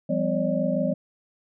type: tone cluster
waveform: sine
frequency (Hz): 172.9 / 197.8 / 255.3 / 556 / 603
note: F3 / G3 / C4 / C#5 / D5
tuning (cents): -17 / +16 / -42 / +5 / +46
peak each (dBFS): -28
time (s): 0.09-0.94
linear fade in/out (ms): 10
effects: none